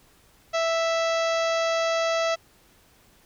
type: harmonic tone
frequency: 659.3 Hz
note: E5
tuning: in tune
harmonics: 1 / 2 / 3 / 4 / 5 / 6 / 7 / 8 / 9 / 10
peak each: -23 / -29 / -33 / -35 / -37 / -39 / -40 / -41 / -42 / -43 dBFS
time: 0.53-2.36 s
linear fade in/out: 20 ms
effects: pink hiss -58 dBFS RMS until 3.25 s